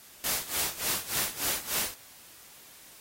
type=noise with tremolo; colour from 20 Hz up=white; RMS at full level=-28 dBFS; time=0.24-1.94 s; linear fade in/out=0 ms; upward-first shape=sine; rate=3.4 Hz; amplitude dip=85%; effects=white hiss -52 dBFS RMS until 3 s + AAC 48 kbps